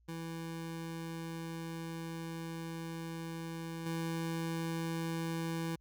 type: tone with level steps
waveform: 25% pulse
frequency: 164.81 Hz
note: E3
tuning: in tune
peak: -36 / -31 dBFS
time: 0.08-5.76 s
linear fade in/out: 10 ms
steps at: 3.86 s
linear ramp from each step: 2 ms
effects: added 58 Hz sine -65 dBFS peak until 5.8 s